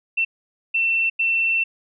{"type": "tone bursts at uneven times", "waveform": "sine", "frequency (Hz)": 2691, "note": "E7", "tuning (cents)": 35, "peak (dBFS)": -17, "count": 3, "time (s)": [[0.17, 0.25], [0.74, 1.1], [1.19, 1.64]], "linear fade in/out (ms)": 10, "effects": []}